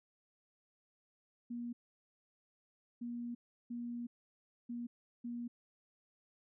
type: tone bursts at uneven times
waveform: sine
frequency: 238.7 Hz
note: A#3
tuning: 41 cents sharp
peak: -39 dBFS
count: 5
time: 1.5-1.73 / 3.01-3.35 / 3.7-4.07 / 4.69-4.87 / 5.24-5.48 s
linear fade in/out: 10 ms
effects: none